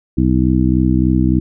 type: harmonic tone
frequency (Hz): 63.4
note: B1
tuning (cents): +46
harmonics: 1 / 2 / 3 / 4 / 5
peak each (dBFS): -17 / -17 / -17 / -17 / -17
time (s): 0.17-1.4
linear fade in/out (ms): 10
effects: none